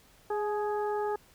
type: harmonic tone with a mistuned harmonic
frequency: 415.3 Hz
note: G#4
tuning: in tune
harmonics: 1 / 2 / 3 / 4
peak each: -30 / -33 / -41 / -45 dBFS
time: 0.3-1.16 s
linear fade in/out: 5 ms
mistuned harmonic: 2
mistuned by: +29 cents
effects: pink hiss -60 dBFS RMS until 1.34 s